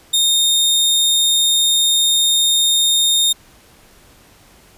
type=tone; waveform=sawtooth; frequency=3675 Hz; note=A#7; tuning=25 cents flat; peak=-9 dBFS; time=0.13-3.33 s; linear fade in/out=10 ms; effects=pink hiss -48 dBFS RMS until 4.77 s + resampled to 32000 Hz